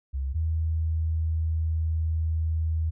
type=tone pair in turn; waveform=sine; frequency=67.5 / 80.27 Hz; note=C#2 / E2; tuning=-45 / -45 cents; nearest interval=minor third; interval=300 cents; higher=second; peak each=-26 / -23 dBFS; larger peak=second; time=0.13-0.34 / 0.34-2.91 s; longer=second; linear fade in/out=20 ms; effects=none